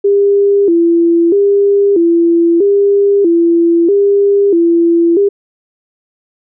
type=tone with vibrato; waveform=sine; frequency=368.4 Hz; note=F#4; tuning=7 cents flat; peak=-6 dBFS; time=0.04-5.29 s; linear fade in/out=10 ms; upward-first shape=square; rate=0.78 Hz; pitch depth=150 cents each way; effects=none